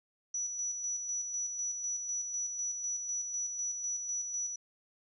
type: tone with tremolo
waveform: sine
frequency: 5900 Hz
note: F#8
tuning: 6 cents flat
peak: -32 dBFS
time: 0.34-4.56 s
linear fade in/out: 5 ms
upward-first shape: square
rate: 4 Hz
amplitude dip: 40%
effects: none